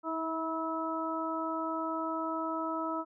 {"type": "harmonic tone with a mistuned harmonic", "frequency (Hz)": 324.4, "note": "E4", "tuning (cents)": -28, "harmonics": [1, 2, 3, 4], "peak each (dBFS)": [-36, -38, -38, -36], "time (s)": [0.03, 3.05], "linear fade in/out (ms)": 50, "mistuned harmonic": 1, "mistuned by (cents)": -19, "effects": []}